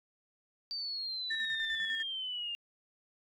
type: exponential sweep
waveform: sine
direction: down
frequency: 4647 to 2794 Hz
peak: -35 dBFS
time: 0.71-2.55 s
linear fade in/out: 0 ms
type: tone with tremolo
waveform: sine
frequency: 1792 Hz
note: A6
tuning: 31 cents sharp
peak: -31 dBFS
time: 1.3-2.03 s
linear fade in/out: 10 ms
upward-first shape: square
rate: 10 Hz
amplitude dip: 45%
effects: tanh soft clip ceiling -25 dBFS